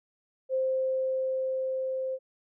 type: tone with level ramp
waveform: sine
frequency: 523.3 Hz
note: C5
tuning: in tune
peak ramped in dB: -24 to -29 dBFS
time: 0.49-2.19 s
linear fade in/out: 50 ms
effects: none